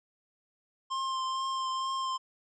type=tone with vibrato; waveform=square; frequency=1055 Hz; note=C6; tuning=14 cents sharp; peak=-31 dBFS; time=0.9-2.18 s; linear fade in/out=20 ms; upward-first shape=triangle; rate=2.2 Hz; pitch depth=18 cents each way; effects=resampled to 16000 Hz